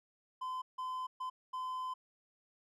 triangle tone bursts at uneven times, 1023 Hz, C6, 39 cents flat, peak -35 dBFS, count 4, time 0.41-0.62 / 0.78-1.07 / 1.2-1.3 / 1.53-1.94 s, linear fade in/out 10 ms, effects none

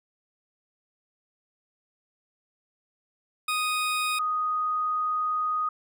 20% pulse / sine tone pair in turn, 1244.5 / 1244.5 Hz, D#6 / D#6, 0 / 0 cents, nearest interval unison, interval 0 cents, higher neither, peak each -20 / -24 dBFS, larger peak first, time 3.48-4.19 / 4.19-5.69 s, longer second, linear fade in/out 5 ms, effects none

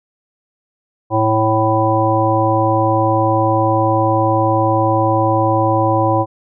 harmonic tone, 110 Hz, A2, in tune, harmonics 1 / 3 / 5 / 7 / 9, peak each -18 / -18 / -18 / -18 / -18 dBFS, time 1.1-6.26 s, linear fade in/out 50 ms, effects none

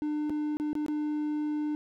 triangle tone with dropouts, 300.3 Hz, D4, 39 cents sharp, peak -26 dBFS, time 0.02-1.75 s, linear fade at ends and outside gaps 0 ms, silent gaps 0.296-0.303 / 0.57-0.599 / 0.731-0.753 / 0.863-0.883 s, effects none

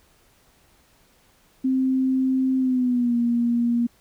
sine tone with pitch glide, 261.6 to 237.1 Hz, C4 to A#3, 0 to +30 cents, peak -18 dBFS, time 1.64-3.87 s, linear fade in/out 10 ms, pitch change -170 cents, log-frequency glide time 2.58-3.16 s, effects pink hiss -59 dBFS RMS until 4 s

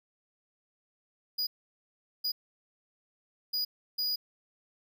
square tone bursts at uneven times, 4913 Hz, D#8, 23 cents flat, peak -29 dBFS, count 4, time 1.38-1.47 / 2.24-2.32 / 3.53-3.65 / 3.98-4.16 s, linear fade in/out 10 ms, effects none

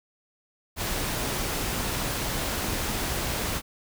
pink noise, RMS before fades -29 dBFS, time 0.76-3.62 s, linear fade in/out 50 ms, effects none

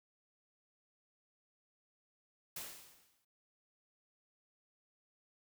white noise with exponential decay, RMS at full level -42 dBFS, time 2.56-3.25 s, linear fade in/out 5 ms, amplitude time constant 150 ms, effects none

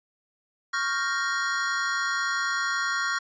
square chord, G half-diminished seventh, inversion second, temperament equal, 1108.7 / 1396.9 / 1568 / 1864.7 Hz, Db6 / F6 / G6 / Bb6, 0 / 0 / 0 / 0 cents, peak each -32 / -29 / -35 / -31 dBFS, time 0.73-3.19 s, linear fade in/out 10 ms, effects resampled to 16000 Hz

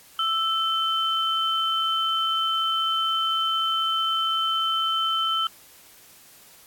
sine tone pair together, 1321 / 3072 Hz, E6 / G7, +3 / -36 cents, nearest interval octave + minor third, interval 1461 cents, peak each -24 dBFS, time 0.19-5.47 s, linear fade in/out 2 ms, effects white hiss -51 dBFS RMS until 6.66 s + AAC 64 kbps

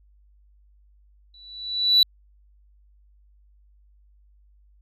sine tone with exponential growth, 3951 Hz, B7, in tune, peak -9 dBFS, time 1.34-2.03 s, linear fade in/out 2 ms, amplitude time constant 150 ms, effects tanh soft clip ceiling -10 dBFS + added 50 Hz sine -54 dBFS peak until 4.81 s

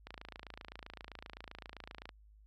click train, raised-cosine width 0.3 ms, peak -30 dBFS, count 57, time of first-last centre 0.07-2.092 s, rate 27.7 Hz, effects added 52 Hz sine -58 dBFS peak until 2.46 s

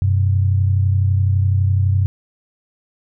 sine tone pair together, 94.87 / 126.8 Hz, F#2 / B2, +44 / +46 cents, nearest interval perfect fourth, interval 502 cents, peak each -13 / -21 dBFS, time 0.02-2.06 s, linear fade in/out 0 ms, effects none

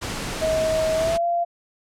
pink noise, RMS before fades -29 dBFS, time 0.01-1.18 s, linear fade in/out 20 ms
sine tone with pitch glide, 636 to 689.6 Hz, D#5 to F5, +38 to -22 cents, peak -19 dBFS, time 0.41-1.45 s, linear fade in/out 20 ms, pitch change +140 cents, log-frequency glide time 0.96-1.25 s
effects low-pass 9000 Hz 12 dB/octave

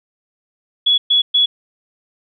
sine tone bursts, 3381 Hz, G#7, 30 cents sharp, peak -10 dBFS, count 3, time 0.86-1.46 s, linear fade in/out 10 ms, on 120 ms, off 120 ms, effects none

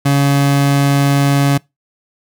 30% pulse tone, 140.5 Hz, C#3, 24 cents sharp, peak -7 dBFS, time 0.05-1.58 s, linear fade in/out 10 ms, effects noise-tail reverb RT60 0.2 s tail -24 dB re dry

